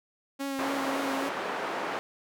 sawtooth tone with vibrato, 273.3 Hz, C#4, 24 cents flat, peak -27 dBFS, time 0.39-1.3 s, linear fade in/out 20 ms, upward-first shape triangle, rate 3.7 Hz, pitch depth 29 cents each way
white band-pass noise, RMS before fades -33 dBFS, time 0.59-1.99 s, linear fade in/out 0 ms, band 330 to 1200 Hz, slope 12 dB/octave
effects none

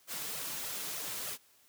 white noise with flanger, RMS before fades -39 dBFS, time 0.07-1.38 s, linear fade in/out 50 ms, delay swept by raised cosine 1.5 to 7 ms, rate 3.3 Hz, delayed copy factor +0.7, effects white hiss -65 dBFS RMS until 1.68 s + high-pass 80 Hz 12 dB/octave

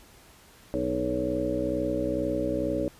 harmonic tone with a mistuned harmonic, 62.2 Hz, B1, 13 cents sharp, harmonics 1 / 2 / 3 / 4 / 5 / 7 / 8 / 9, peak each -38 / -39 / -39 / -35 / -30 / -34 / -36 / -30 dBFS, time 0.74-2.88 s, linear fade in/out 0 ms, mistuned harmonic 7, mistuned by -37 cents, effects pink hiss -54 dBFS RMS until 2.99 s + resampled to 32000 Hz

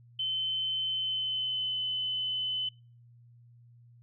sine tone with pitch glide, 3066 to 3027 Hz, G7 to F#7, -39 to +39 cents, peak -29 dBFS, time 0.19-2.69 s, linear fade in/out 5 ms, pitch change -22 cents, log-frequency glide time 0.87-1.81 s, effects noise-tail reverb RT60 0.4 s tail -23 dB re dry + added 119 Hz sine -54 dBFS peak until 4.02 s

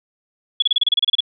sine tone bursts, 3384 Hz, G#7, 32 cents sharp, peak -12 dBFS, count 12, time 0.6-1.206 s, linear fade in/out 5 ms, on 23 ms, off 30 ms, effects none

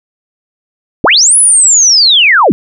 sine linear two-way sweep, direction up then down, 146.83 to 10380 to 146.83 Hz, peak -3 dBFS, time 1.04-2.52 s, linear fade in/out 0 ms, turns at 1.37 s, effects none

